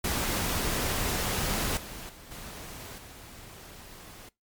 pink noise with level steps, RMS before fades -29 / -41 / -49 / -42 / -47 dBFS, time 0.04-4.29 s, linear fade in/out 5 ms, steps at 1.77 / 2.09 / 2.31 / 2.98 s, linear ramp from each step 2 ms, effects noise-tail reverb RT60 0.2 s tail -22 dB re dry + MP3 96 kbps

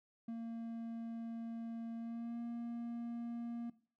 triangle tone with pitch glide, 229.5 to 235.1 Hz, A#3 to A#3, -27 to +15 cents, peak -38 dBFS, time 0.28-3.7 s, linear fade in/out 5 ms, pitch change +42 cents, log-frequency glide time 1.97-2.4 s, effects noise-tail reverb RT60 0.4 s tail -17 dB re dry

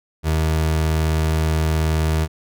30% pulse tone, 78.9 Hz, D#2, 25 cents sharp, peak -14 dBFS, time 0.23-2.28 s, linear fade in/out 50 ms, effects none

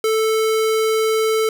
square tone, 440 Hz, A4, in tune, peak -16 dBFS, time 0.04-1.49 s, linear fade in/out 2 ms, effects none

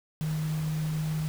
sine tone in noise, 155.56 Hz, D#3, in tune, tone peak -27 dBFS, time 0.21-1.28 s, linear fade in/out 0 ms, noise pink, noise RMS -43 dBFS, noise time 0.21-1.28 s, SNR +13 dB, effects none

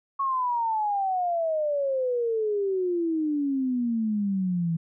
sine exponential sweep, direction down, 1108.7 to 162.2 Hz, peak -23 dBFS, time 0.19-4.77 s, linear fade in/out 10 ms, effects none

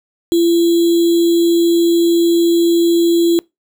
sine tone with sample-and-hold, 339.2 Hz, E4, 50 cents sharp, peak -9 dBFS, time 0.32-3.39 s, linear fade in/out 0 ms, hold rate 3675 Hz, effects noise-tail reverb RT60 0.2 s tail -25 dB re dry

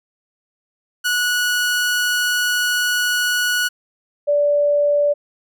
sawtooth / sine tone pair in turn, 1466 / 581.8 Hz, F#6 / D5, -16 / -16 cents, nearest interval octave + major third, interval 1600 cents, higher first, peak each -13 dBFS, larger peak neither, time 1.04-3.69 / 4.27-5.14 s, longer first, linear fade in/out 20 ms, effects none

